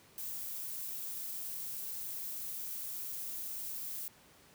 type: noise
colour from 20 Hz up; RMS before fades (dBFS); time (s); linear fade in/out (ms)
violet; -41; 0.18-4.08; 0
effects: pink hiss -61 dBFS RMS until 4.54 s + high-pass 80 Hz 12 dB/octave